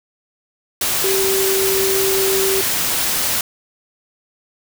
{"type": "tone in noise", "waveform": "sine", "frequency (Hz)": 386.5, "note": "G4", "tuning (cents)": -24, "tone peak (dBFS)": -17, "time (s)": [1.04, 2.61], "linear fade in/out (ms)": 2, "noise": "white", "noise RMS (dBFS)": -19, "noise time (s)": [0.81, 3.41], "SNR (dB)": -1, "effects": []}